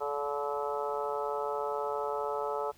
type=harmonic tone with a mistuned harmonic; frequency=144.2 Hz; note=D3; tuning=31 cents flat; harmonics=3 / 4 / 5 / 6 / 7 / 8 / 9; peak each=-35 / -37 / -41 / -37 / -42 / -46 / -39 dBFS; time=0-2.72 s; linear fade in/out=20 ms; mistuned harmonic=5; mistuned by=-15 cents; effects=pink hiss -61 dBFS RMS until 2.77 s